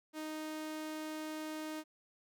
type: tone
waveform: sawtooth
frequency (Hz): 310.5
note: D#4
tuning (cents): -3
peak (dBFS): -36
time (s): 0.13-1.84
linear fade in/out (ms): 50
effects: none